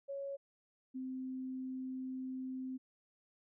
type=tone pair in turn; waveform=sine; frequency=555 / 259.4 Hz; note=C#5 / C4; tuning=+2 / -15 cents; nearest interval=octave + minor second; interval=1317 cents; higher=first; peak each=-39 / -39 dBFS; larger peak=neither; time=0.08-0.37 / 0.94-2.78 s; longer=second; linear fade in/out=20 ms; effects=none